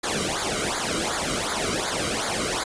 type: noise with flanger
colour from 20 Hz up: pink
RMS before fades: -26 dBFS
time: 0.03-2.64 s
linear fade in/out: 10 ms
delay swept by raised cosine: 0.35 to 1.18 ms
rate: 2.7 Hz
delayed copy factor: -0.85
effects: resampled to 22050 Hz